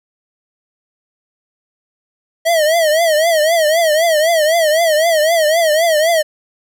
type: tone with vibrato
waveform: square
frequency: 640 Hz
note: D#5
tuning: 49 cents sharp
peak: -11 dBFS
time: 2.45-6.23 s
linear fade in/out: 20 ms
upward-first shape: triangle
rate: 3.9 Hz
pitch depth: 140 cents each way
effects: none